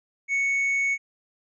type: tone with tanh clipping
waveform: sine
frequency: 2217 Hz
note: C#7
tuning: in tune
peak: -22 dBFS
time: 0.28-0.98 s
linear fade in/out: 50 ms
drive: 3 dB
effects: resampled to 22050 Hz